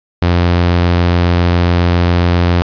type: tone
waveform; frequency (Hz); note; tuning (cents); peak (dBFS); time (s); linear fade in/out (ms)
sawtooth; 87.31; F2; 0; -5; 0.22-2.62; 0
effects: resampled to 11025 Hz + 7-bit